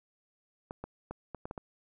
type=clicks; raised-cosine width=1 ms; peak=-25 dBFS; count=7; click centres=0.709 / 0.84 / 1.11 / 1.347 / 1.455 / 1.511 / 1.578 s; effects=none